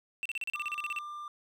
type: tone bursts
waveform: triangle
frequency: 2690 Hz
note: E7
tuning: 34 cents sharp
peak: -30 dBFS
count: 13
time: 0.23-0.987 s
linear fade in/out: 0 ms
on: 25 ms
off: 36 ms
type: tone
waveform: triangle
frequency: 1192 Hz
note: D6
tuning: 25 cents sharp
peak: -37 dBFS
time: 0.55-1.28 s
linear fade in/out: 2 ms
effects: none